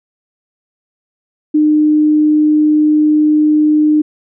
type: tone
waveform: sine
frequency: 303.7 Hz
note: D#4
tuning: 42 cents flat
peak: -7 dBFS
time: 1.54-4.02 s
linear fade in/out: 10 ms
effects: none